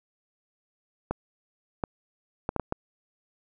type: clicks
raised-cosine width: 1 ms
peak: -13 dBFS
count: 6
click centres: 1.11 / 1.838 / 2.491 / 2.563 / 2.597 / 2.724 s
effects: none